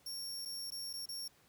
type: tone with dropouts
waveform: sawtooth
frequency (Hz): 5510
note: F8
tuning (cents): -24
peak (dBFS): -38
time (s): 0.06-1.28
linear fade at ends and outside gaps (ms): 5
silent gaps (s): 0.452-0.456 / 0.705-0.719 / 0.931-0.936 / 1.058-1.088
effects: pink hiss -67 dBFS RMS until 1.48 s + high-pass 60 Hz 12 dB/octave